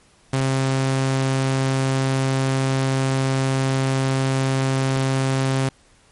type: tone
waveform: sawtooth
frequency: 133.4 Hz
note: C3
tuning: 34 cents sharp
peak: -14 dBFS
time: 0.33-5.69 s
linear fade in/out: 5 ms
effects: pink hiss -55 dBFS RMS until 6.11 s + MP3 48 kbps